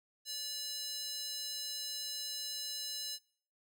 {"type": "tone with high-pass filter", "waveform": "square", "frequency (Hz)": 578, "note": "D5", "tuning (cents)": -28, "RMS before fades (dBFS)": -41, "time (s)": [0.25, 3.19], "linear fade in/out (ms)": 50, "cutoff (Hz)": 4500, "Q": 2.6, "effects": ["noise-tail reverb RT60 0.6 s tail -24 dB re dry"]}